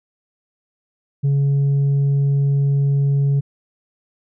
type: tone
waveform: sine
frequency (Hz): 140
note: C#3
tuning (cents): +18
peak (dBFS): -11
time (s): 1.23-3.41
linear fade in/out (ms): 20
effects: tanh soft clip ceiling -13 dBFS